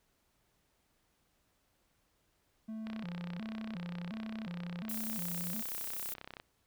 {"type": "tone with vibrato", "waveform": "triangle", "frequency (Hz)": 196, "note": "G3", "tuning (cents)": 0, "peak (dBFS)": -37, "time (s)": [2.68, 5.62], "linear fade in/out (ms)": 10, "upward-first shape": "square", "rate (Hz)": 1.4, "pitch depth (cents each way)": 200}
{"type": "click train", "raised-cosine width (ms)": 0.3, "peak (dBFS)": -29, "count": 115, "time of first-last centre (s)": [2.87, 6.399], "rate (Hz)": 32.3}
{"type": "noise", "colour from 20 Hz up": "violet", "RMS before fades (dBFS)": -40, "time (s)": [4.89, 6.14], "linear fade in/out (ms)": 5}
{"effects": ["pink hiss -75 dBFS RMS until 6.66 s"]}